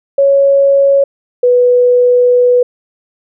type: tone pair in turn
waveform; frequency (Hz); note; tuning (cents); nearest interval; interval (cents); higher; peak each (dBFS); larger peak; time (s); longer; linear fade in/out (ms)
sine; 554.4 / 492.5; C#5 / B4; 0 / -5; major second; 205; first; -5; neither; 0.18-1.04 / 1.43-2.63; second; 5
effects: none